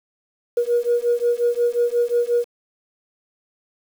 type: beating tone pair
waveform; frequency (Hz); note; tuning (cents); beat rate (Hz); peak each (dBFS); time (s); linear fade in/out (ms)
sine; 475.4 / 481; A#4 / B4; +34 / -46; 5.6; -19; 0.57-2.45; 5
effects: tanh soft clip ceiling -10 dBFS + 7-bit